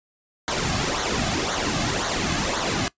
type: noise with flanger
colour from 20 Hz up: pink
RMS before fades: -24 dBFS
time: 0.48-2.88 s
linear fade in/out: 0 ms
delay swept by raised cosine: 0.38 to 2.18 ms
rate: 1.9 Hz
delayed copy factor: -0.65
effects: noise-tail reverb RT60 0.1 s tail -20 dB re dry + resampled to 16000 Hz